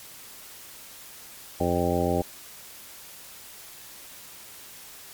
harmonic tone, 87.31 Hz, F2, in tune, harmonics 1 / 2 / 3 / 4 / 5 / 6 / 7 / 9, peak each -30 / -30 / -30 / -30 / -30 / -30 / -30 / -30 dBFS, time 1.6-2.22 s, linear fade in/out 5 ms, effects white hiss -45 dBFS RMS until 5.13 s + MP3 96 kbps

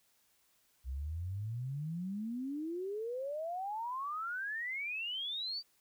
sine exponential sweep, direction up, 61.74 to 4717 Hz, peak -36 dBFS, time 0.84-5.63 s, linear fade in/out 50 ms, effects white hiss -72 dBFS RMS until 5.8 s

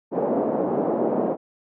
white band-pass noise, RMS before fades -23 dBFS, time 0.11-1.37 s, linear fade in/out 50 ms, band 200 to 650 Hz, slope 24 dB/octave, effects none

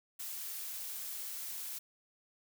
blue noise, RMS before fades -42 dBFS, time 0.19-1.79 s, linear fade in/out 10 ms, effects none

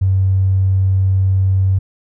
triangle tone with tanh clipping, 95.3 Hz, G2, 48 cents flat, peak -10 dBFS, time 0.01-1.79 s, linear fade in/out 10 ms, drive 2 dB, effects none

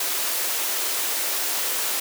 white high-pass noise, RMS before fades -25 dBFS, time 0-2 s, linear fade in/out 5 ms, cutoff 310 Hz, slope 24 dB/octave, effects none

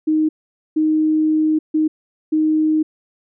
sine tone bursts at uneven times, 311.1 Hz, D#4, in tune, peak -13 dBFS, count 4, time 0.07-0.29 / 0.76-1.59 / 1.74-1.88 / 2.32-2.83 s, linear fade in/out 10 ms, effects none

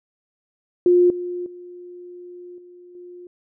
sine tone with level steps, 355.1 Hz, F4, 29 cents sharp, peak -11 / -25 / -36 / -42 / -37 dBFS, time 0.86-3.27 s, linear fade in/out 2 ms, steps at 1.1 / 1.46 / 2.58 / 2.95 s, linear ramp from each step 2 ms, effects none

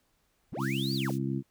triangle linear two-way sweep, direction up then down, 40.19 to 4800 to 92.1 Hz, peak -33 dBFS, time 0.52-1.12 s, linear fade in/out 10 ms, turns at 0.94 s
harmonic tone, 67.3 Hz, C2, 49 cents sharp, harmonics 2 / 3 / 4 / 5, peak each -32 / -34 / -35 / -36 dBFS, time 0.56-1.43 s, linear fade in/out 50 ms
pink high-pass noise, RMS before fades -49 dBFS, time 0.58-1.19 s, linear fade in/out 50 ms, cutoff 4500 Hz, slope 12 dB/octave
effects pink hiss -72 dBFS RMS until 1.5 s

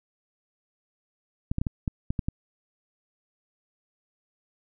clicks, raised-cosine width 5 ms, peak -14 dBFS, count 8, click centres 1.515 / 1.584 / 1.615 / 1.668 / 1.878 / 2.105 / 2.192 / 2.285 s, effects none

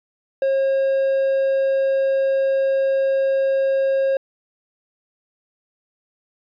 triangle tone, 540 Hz, C#5, 45 cents flat, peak -14 dBFS, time 0.42-4.17 s, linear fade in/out 2 ms, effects resampled to 11025 Hz

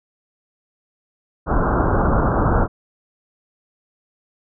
pink low-pass noise, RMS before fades -17 dBFS, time 1.46-2.68 s, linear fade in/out 50 ms, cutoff 1500 Hz, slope 96 dB/octave, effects none

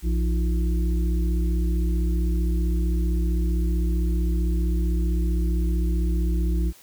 harmonic tone with a mistuned harmonic, 58.2 Hz, A#1, 2 cents flat, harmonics 1 / 3 / 5 / 6, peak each -20 / -30 / -34 / -36 dBFS, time 0.02-6.73 s, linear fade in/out 50 ms, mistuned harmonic 5, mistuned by +130 cents, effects white hiss -51 dBFS RMS until 6.82 s

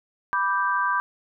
sine chord, G major, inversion first, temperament equal, 987.8 / 1174.7 / 1568 Hz, B5 / D6 / G6, 0 / 0 / 0 cents, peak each -25 dBFS, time 0.33-1 s, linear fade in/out 0 ms, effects none

